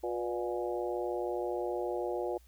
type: harmonic tone with a mistuned harmonic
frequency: 119.3 Hz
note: A#2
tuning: 41 cents sharp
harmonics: 3 / 4 / 5 / 6 / 7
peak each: -35 / -37 / -39 / -41 / -42 dBFS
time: 0.03-2.38 s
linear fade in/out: 10 ms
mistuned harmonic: 4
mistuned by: +46 cents
effects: added 60 Hz sine -57 dBFS peak until 2.47 s + white hiss -67 dBFS RMS until 2.47 s